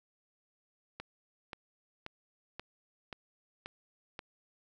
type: click train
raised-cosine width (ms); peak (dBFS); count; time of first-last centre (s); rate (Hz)
0.3; -25; 7; 1-4.191; 1.88
effects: none